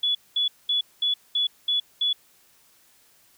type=tone bursts; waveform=sine; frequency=3415 Hz; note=G#7; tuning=48 cents sharp; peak=-20 dBFS; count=7; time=0.03-2.13 s; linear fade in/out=5 ms; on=120 ms; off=210 ms; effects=white hiss -59 dBFS RMS until 3.37 s